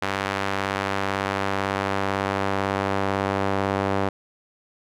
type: tone with band-pass filter sweep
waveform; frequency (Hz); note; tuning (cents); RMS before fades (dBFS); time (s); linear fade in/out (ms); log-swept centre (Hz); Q
sawtooth; 98; G2; 0; -25; 0.02-4.09; 5; 1600 to 750; 0.72
effects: none